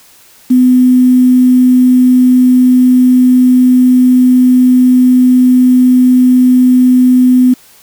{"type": "tone with quantisation", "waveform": "sine", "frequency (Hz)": 252, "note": "B3", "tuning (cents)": 35, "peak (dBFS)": -3, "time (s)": [0.5, 7.54], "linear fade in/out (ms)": 10, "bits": 5, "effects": ["white hiss -42 dBFS RMS until 7.82 s"]}